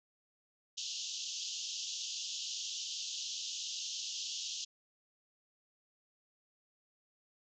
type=band-pass noise; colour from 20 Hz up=white; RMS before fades=-41 dBFS; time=0.77-4.65 s; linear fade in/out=10 ms; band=2800 to 6900 Hz; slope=96 dB/octave; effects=none